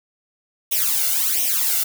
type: noise with flanger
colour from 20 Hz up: blue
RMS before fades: -20 dBFS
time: 0.71-1.84 s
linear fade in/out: 10 ms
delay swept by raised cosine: 0.33 to 1.43 ms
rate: 1.4 Hz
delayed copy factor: +1
effects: none